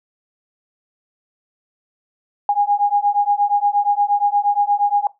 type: beating tone pair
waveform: sine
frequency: 814 / 822.5 Hz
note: G#5 / G#5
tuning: -35 / -17 cents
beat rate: 8.5 Hz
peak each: -17 dBFS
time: 2.49-5.07 s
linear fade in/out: 2 ms
effects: noise-tail reverb RT60 0.2 s tail -20 dB re dry

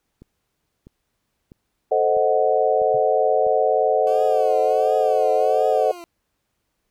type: click train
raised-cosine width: 3 ms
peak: -30 dBFS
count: 6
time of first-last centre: 0.22-3.467 s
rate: 1.54 Hz
type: chord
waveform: sine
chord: A diminished seventh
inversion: none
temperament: equal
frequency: 440 / 523.3 / 622.3 / 740 Hz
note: A4 / C5 / Eb5 / Gb5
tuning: 0 / 0 / 0 / 0 cents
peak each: -21 dBFS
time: 1.91-5.92 s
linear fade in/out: 10 ms
type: tone with exponential decay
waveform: triangle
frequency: 131.9 Hz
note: C3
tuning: 14 cents sharp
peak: -29 dBFS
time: 2.94-3.02 s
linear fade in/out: 5 ms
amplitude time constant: 17 ms
type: tone with vibrato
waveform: 20% pulse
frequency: 376.3 Hz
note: F#4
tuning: 29 cents sharp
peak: -31 dBFS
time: 4.07-6.04 s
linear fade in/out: 0 ms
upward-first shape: triangle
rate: 1.4 Hz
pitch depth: 190 cents each way
effects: pink hiss -74 dBFS RMS until 6.9 s

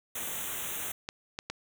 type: band-stop noise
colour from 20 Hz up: white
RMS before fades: -36 dBFS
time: 0.15-0.92 s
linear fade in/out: 5 ms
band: 3800 to 6000 Hz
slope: 96 dB/octave
type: clicks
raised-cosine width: 0.2 ms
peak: -18 dBFS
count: 3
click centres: 1.089 / 1.389 / 1.5 s
effects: none

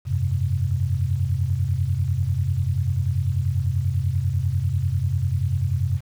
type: chord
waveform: sine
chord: F suspended second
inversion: none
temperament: equal with one note detuned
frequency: 87.81 / 98 / 130.81 Hz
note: F2 / G2 / C3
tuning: +10 / 0 / 0 cents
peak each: -24 dBFS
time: 0.05-6.01 s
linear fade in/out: 50 ms
effects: 8-bit

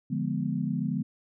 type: chord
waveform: sine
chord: D diminished seventh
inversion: none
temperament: equal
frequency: 146.83 / 174.61 / 207.7 / 246.9 Hz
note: D3 / F3 / Ab3 / Cb4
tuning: 0 / 0 / 0 / 0 cents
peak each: -32 dBFS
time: 0.1-1.03 s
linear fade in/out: 10 ms
effects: none

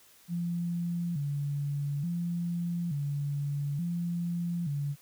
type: tone with vibrato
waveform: sine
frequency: 157.1 Hz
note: D#3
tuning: 17 cents sharp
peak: -29 dBFS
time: 0.28-4.96 s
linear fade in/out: 50 ms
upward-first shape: square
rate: 0.57 Hz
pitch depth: 160 cents each way
effects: white hiss -59 dBFS RMS until 5.01 s

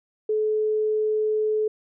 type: tone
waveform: sine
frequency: 430 Hz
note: A4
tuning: 40 cents flat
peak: -20 dBFS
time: 0.29-1.68 s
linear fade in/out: 5 ms
effects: none

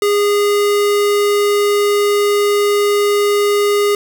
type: tone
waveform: square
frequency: 410 Hz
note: G#4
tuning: 22 cents flat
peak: -12 dBFS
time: 0.02-3.95 s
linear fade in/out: 2 ms
effects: 9-bit

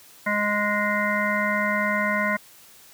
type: harmonic tone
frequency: 207.7 Hz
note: G#3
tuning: in tune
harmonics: 1 / 3 / 5 / 7 / 9 / 10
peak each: -28 / -28 / -28 / -28 / -28 / -28 dBFS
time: 0.26-2.37 s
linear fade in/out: 10 ms
effects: white hiss -50 dBFS RMS until 2.93 s + high-pass 60 Hz 12 dB/octave

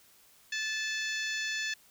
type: harmonic tone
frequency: 872 Hz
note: A5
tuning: 16 cents flat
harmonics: 2 / 3 / 4 / 5 / 6 / 7 / 8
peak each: -34 / -38 / -40 / -42 / -44 / -45 / -46 dBFS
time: 0.52-1.74 s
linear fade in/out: 5 ms
effects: white hiss -61 dBFS RMS until 1.9 s

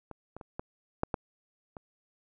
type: clicks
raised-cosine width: 1 ms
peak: -28 / -28 / -30 / -21 / -13 / -15 / -28 dBFS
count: 7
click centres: 0.113 / 0.366 / 0.412 / 0.595 / 1.034 / 1.142 / 1.768 s
effects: none

